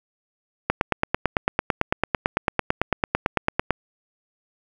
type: click train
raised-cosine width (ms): 0.5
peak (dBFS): -3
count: 28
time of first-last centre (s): 0.7-3.707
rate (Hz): 8.98
effects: 7-bit